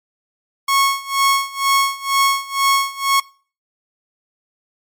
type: tone with tremolo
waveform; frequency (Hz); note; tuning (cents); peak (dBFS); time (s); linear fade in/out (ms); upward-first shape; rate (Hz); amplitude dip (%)
sawtooth; 1099; C#6; -15; -8; 0.68-3.2; 5; sine; 2.1; 90
effects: noise-tail reverb RT60 0.4 s tail -22 dB re dry + MP3 64 kbps